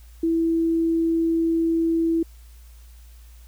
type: tone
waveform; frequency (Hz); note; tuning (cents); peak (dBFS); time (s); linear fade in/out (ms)
sine; 329.6; E4; 0; -18; 0.23-2.23; 5
effects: added 58 Hz sine -43 dBFS peak until 3.47 s + white hiss -57 dBFS RMS until 3.47 s